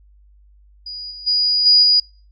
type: tone with level steps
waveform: sine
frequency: 4903 Hz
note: D#8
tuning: 26 cents flat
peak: -28 / -32 / -14 / -8 / -10 dBFS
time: 0.86-2 s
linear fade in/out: 5 ms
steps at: 1.1 / 1.26 / 1.65 / 1.82 s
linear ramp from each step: 20 ms
effects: noise-tail reverb RT60 0.4 s tail -26 dB re dry + added 50 Hz sine -47 dBFS peak until 2.31 s